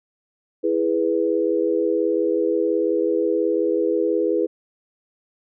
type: chord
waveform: sine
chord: E major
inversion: none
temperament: equal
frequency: 329.6 / 415.3 / 493.9 Hz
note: E4 / G#4 / B4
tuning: 0 / 0 / 0 cents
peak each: -22 dBFS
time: 0.63-4.47 s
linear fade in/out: 20 ms
effects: none